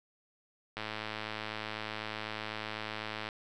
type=click train; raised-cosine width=0.3 ms; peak=-21 dBFS; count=273; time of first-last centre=0.77-3.289 s; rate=108 Hz; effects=none